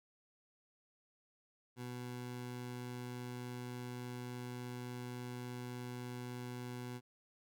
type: tone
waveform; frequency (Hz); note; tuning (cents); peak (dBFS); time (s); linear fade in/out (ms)
20% pulse; 123.47; B2; 0; -38; 1.76-7.01; 50
effects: none